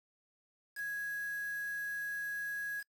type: tone with quantisation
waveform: sine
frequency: 1661.2 Hz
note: G#6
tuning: in tune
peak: -36 dBFS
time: 0.75-2.84 s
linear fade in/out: 50 ms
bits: 8
effects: noise-tail reverb RT60 0.1 s tail -26 dB re dry